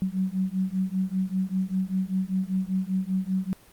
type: beating tone pair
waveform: sine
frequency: 185.8 / 190.9 Hz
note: F#3 / G3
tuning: +7 / -46 cents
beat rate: 5.1 Hz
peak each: -27 dBFS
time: 0.02-3.53 s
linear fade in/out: 0 ms
effects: pink hiss -54 dBFS RMS until 3.72 s + Opus 24 kbps